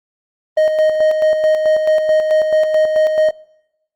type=tone with tremolo; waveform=triangle; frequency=622.3 Hz; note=D#5; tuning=in tune; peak=-7 dBFS; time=0.57-3.31 s; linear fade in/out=5 ms; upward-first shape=square; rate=4.6 Hz; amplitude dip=45%; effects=noise-tail reverb RT60 0.9 s tail -24 dB re dry + Opus 24 kbps